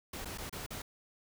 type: noise with dropouts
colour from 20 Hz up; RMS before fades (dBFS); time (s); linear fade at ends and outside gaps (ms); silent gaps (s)
pink; -42; 0.13-0.82; 5; 0.248-0.255 / 0.376-0.382 / 0.496-0.526 / 0.664-0.705
effects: none